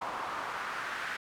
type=noise with band-pass filter sweep; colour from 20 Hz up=pink; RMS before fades=-37 dBFS; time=0.01-1.17 s; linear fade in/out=10 ms; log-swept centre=960 to 1700 Hz; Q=2.3; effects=none